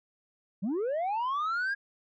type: linear sweep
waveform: sine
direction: up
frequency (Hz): 170 to 1653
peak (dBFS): -25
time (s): 0.62-1.75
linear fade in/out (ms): 20
effects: tanh soft clip ceiling -27 dBFS